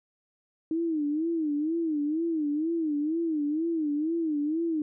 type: tone with vibrato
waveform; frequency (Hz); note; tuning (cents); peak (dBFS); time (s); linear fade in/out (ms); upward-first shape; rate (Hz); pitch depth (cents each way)
sine; 312.7; D#4; +9; -25; 0.71-4.82; 2; sine; 2.1; 130
effects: none